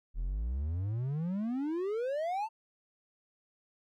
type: exponential sweep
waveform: triangle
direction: up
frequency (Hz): 37.87 to 914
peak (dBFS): -29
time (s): 0.14-2.49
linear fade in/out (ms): 50
effects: none